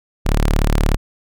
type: tone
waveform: sawtooth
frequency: 36.71 Hz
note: D1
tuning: in tune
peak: -9 dBFS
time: 0.25-0.97 s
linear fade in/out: 20 ms
effects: none